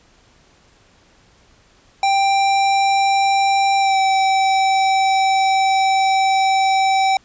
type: tone with pitch glide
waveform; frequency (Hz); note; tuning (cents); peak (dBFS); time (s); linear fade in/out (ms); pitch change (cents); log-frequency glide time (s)
square; 786 to 771.2; G5 to G5; +4 to -28; -14; 2.03-7.17; 2; -32; 3.79-3.98
effects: pink hiss -53 dBFS RMS until 7.24 s + resampled to 16000 Hz